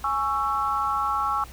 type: chord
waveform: sine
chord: C# minor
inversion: second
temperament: just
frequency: 831.5 / 1108.7 / 1330.5 Hz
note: G#5 / C#6 / E6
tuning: +2 / 0 / +16 cents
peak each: -28 / -26 / -26 dBFS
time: 0.04-1.44 s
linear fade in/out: 2 ms
effects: added 60 Hz sine -43 dBFS peak until 1.52 s + pink hiss -47 dBFS RMS until 1.52 s